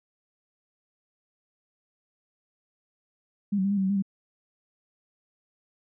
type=tone with pitch steps; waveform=sine; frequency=203.2 / 188.9 / 198.2 / 203.2 / 192.8 / 189.9 / 201 / 194.5 Hz; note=G#3 / F#3 / G3 / G#3 / G3 / F#3 / G3 / G3; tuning=-38 / +36 / +19 / -38 / -28 / +45 / +44 / -13 cents; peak=-22 dBFS; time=3.52-4.024 s; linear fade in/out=10 ms; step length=63 ms; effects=none